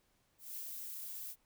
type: noise with ADSR envelope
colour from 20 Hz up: violet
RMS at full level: -43 dBFS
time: 0.38-1.36 s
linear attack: 190 ms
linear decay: 70 ms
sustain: -2 dB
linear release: 58 ms
effects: pink hiss -75 dBFS RMS until 1.45 s